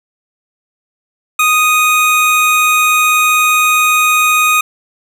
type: tone pair together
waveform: square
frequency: 1242.4 / 2489 Hz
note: D#6 / D#7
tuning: -3 / 0 cents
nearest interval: octave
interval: 1203 cents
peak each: -12 dBFS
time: 1.39-4.61 s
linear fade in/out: 5 ms
effects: none